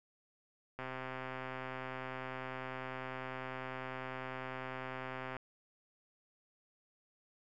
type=click train; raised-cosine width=0.5 ms; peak=-27 dBFS; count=596; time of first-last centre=0.79-5.367 s; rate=130 Hz; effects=none